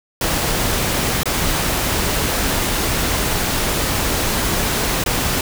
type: noise with dropouts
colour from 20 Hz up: pink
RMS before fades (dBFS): -19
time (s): 0.21-5.41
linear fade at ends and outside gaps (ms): 2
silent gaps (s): 1.233-1.256 / 5.039-5.061
effects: none